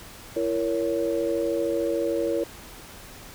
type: chord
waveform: sine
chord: A# diminished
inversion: second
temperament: just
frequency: 335.6 / 466.2 / 559.4 Hz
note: E4 / A#4 / C#5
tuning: +31 / 0 / +16 cents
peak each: -27 dBFS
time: 0.36-2.44 s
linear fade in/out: 5 ms
effects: pink hiss -44 dBFS RMS until 3.34 s